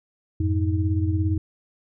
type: tone cluster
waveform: sine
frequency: 89.5 / 106.8 / 315.3 Hz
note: F2 / G#2 / D#4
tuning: +43 / +49 / +23 cents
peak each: -21 / -27 / -27 dBFS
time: 0.4-1.38 s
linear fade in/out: 5 ms
effects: none